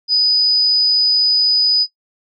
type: tone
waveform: sine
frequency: 4978 Hz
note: D#8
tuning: in tune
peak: -10 dBFS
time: 0.08-1.87 s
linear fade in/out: 50 ms
effects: noise-tail reverb RT60 0.1 s tail -20 dB re dry